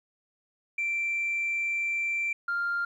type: tone pair in turn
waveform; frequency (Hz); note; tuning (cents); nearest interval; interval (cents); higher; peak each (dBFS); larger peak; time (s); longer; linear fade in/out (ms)
sine; 2349 / 1396.7; D7 / F6; 0 / 0; major sixth; 900; first; -25; neither; 0.78-2.33 / 2.48-2.85; first; 5
effects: tanh soft clip ceiling -23 dBFS + 11-bit